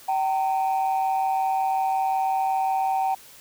sine tone pair together, 769 / 914.5 Hz, G5 / A#5, -33 / -33 cents, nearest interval minor third, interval 300 cents, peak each -20 / -26 dBFS, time 0.08-3.15 s, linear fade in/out 10 ms, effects tanh soft clip ceiling -17 dBFS + white hiss -48 dBFS RMS until 3.4 s

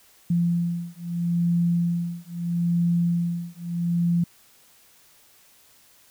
sine beating tone pair, 171.4 / 172.17 Hz, F3 / F3, -32 / -24 cents, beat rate 0.77 Hz, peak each -24 dBFS, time 0.3-4.24 s, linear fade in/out 5 ms, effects white hiss -56 dBFS RMS until 6.1 s

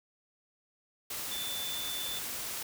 sine tone in noise, 3520 Hz, A7, in tune, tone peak -37 dBFS, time 1.31-2.19 s, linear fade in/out 5 ms, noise white, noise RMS -38 dBFS, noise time 1.1-2.63 s, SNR -2 dB, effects none

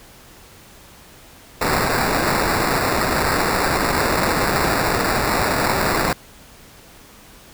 white noise with sample-and-hold, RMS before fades -19 dBFS, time 1.61-6.13 s, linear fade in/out 5 ms, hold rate 3150 Hz, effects pink hiss -45 dBFS RMS until 7.53 s

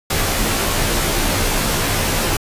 pink noise with comb filter, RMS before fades -18 dBFS, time 0.1-2.37 s, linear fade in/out 5 ms, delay 16 ms, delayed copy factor -0.9, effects resampled to 32000 Hz

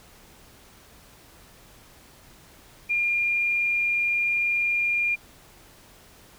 sine tone, 2407 Hz, D7, 42 cents sharp, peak -21 dBFS, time 2.89-5.16 s, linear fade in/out 20 ms, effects pink hiss -52 dBFS RMS until 6.38 s

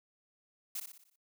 blue noise with echo, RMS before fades -38 dBFS, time 0.75-0.8 s, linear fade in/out 5 ms, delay 60 ms, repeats 6, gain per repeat -6 dB, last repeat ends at 1.16 s, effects noise-tail reverb RT60 0.1 s tail -22 dB re dry

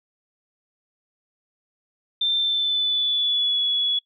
sine tone with pitch glide, 3571 to 3386 Hz, A7 to G#7, +25 to +33 cents, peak -19 dBFS, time 2.21-3.99 s, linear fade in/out 5 ms, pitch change -92 cents, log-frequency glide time 2.35-3.6 s, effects noise-tail reverb RT60 0.1 s tail -22 dB re dry

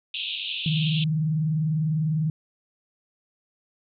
pink band-pass noise, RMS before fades -31 dBFS, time 0.14-1.04 s, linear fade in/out 2 ms, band 2600 to 3800 Hz, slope 96 dB/octave
sine tone with vibrato, 155.56 Hz, D#3, in tune, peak -21 dBFS, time 0.66-2.3 s, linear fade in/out 2 ms, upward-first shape triangle, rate 20 Hz, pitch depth 140 cents each way
effects none

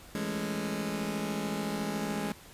sawtooth chord, A major seventh, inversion second, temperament just, 165 / 206.2 / 220 / 275 Hz, E3 / G#3 / A3 / C#4, +2 / -12 / 0 / -14 cents, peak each -35 / -30 / -35 / -35 dBFS, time 0.15-2.32 s, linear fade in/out 0 ms, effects pink hiss -52 dBFS RMS until 2.53 s + resampled to 32000 Hz

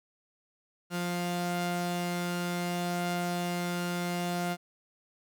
sawtooth tone pair together, 175.67 / 702 Hz, F3 / F5, +10 / +9 cents, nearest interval 2 octaves, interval 2399 cents, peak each -27 / -32 dBFS, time 0.9-4.57 s, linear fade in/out 50 ms, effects none

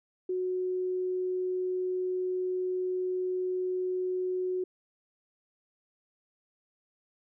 sine tone, 367.5 Hz, F#4, 12 cents flat, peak -28 dBFS, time 0.29-4.64 s, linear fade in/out 5 ms, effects none

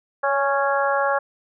harmonic tone with a mistuned harmonic, 276.7 Hz, C#4, 3 cents flat, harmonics 2 / 3 / 4 / 5 / 6, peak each -22 / -24 / -25 / -26 / -27 dBFS, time 0.23-1.19 s, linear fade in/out 10 ms, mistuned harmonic 2, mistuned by +17 cents, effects none

